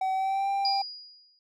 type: tone with pitch glide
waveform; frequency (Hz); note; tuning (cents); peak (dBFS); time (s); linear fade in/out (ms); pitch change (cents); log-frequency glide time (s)
triangle; 760 to 790.9; F#5 to G5; +46 to +15; -23; 0.01-0.82; 5; +69; 0.13-0.49
type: tone with exponential decay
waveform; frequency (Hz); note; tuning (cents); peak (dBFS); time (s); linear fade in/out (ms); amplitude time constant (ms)
sine; 4887; D#8; -32; -24; 0.65-1.39; 1; 160
effects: none